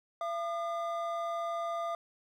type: tone pair together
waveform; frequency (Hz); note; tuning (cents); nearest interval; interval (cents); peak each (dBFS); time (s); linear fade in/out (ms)
triangle; 677.1 / 1211; E5 / D#6; +46 / -47; minor seventh; 1007; -32 / -35; 0.21-1.95; 2
effects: none